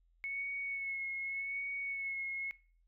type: tone with vibrato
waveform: sine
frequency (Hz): 2200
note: C#7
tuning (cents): -14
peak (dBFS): -36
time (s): 0.24-2.51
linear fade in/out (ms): 0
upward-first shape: sine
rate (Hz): 0.85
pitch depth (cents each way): 28
effects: noise-tail reverb RT60 0.4 s tail -19 dB re dry + added 42 Hz sine -67 dBFS peak until 2.87 s